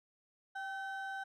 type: ring-modulated tone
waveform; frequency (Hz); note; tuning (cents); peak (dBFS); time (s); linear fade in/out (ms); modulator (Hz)
triangle; 1157; D6; -26; -34; 0.55-1.24; 10; 375
effects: none